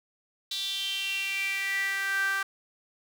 sawtooth tone with high-pass filter sweep, 391.4 Hz, G4, 3 cents flat, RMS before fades -30 dBFS, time 0.51-2.43 s, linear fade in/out 5 ms, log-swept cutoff 3800 to 1400 Hz, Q 7.7, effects none

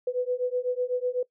sine beating tone pair, 493.9 / 501.9 Hz, B4 / B4, 0 / +28 cents, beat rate 8 Hz, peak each -28 dBFS, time 0.07-1.23 s, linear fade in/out 5 ms, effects noise-tail reverb RT60 0.1 s tail -21 dB re dry

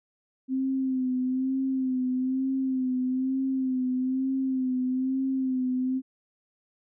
sine tone with vibrato, 260 Hz, C4, 11 cents flat, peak -24 dBFS, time 0.48-6.02 s, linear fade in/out 50 ms, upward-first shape sine, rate 1.1 Hz, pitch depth 41 cents each way, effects none

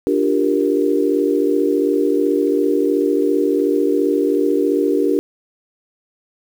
sine chord, G minor seventh, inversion second, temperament equal, 293.7 / 349.2 / 392 / 466.2 Hz, D4 / F4 / G4 / Bb4, 0 / 0 / 0 / 0 cents, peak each -18 / -22 / -18 / -20 dBFS, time 0.07-5.19 s, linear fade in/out 0 ms, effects 7-bit

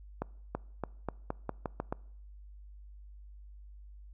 accelerating click train, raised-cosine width 1 ms, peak -19 dBFS, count 9, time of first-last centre 0.22-1.925 s, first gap 330 ms, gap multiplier 0.87, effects noise-tail reverb RT60 0.7 s tail -24 dB re dry + added 50 Hz sine -48 dBFS peak until 4.13 s

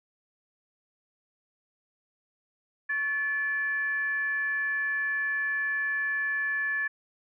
sine tone with frequency modulation, 1730 Hz, A6, 30 cents flat, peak -26 dBFS, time 2.89-6.88 s, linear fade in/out 10 ms, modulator 618 Hz, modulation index 0.29, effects none

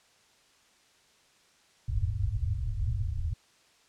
white low-pass noise, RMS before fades -30 dBFS, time 1.88-3.34 s, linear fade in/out 10 ms, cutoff 120 Hz, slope 96 dB/octave, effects white hiss -63 dBFS RMS until 3.88 s + low-pass 7000 Hz 12 dB/octave

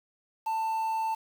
triangle tone with quantisation, 890 Hz, A5, 20 cents sharp, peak -25 dBFS, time 0.46-1.15 s, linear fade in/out 10 ms, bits 8, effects none

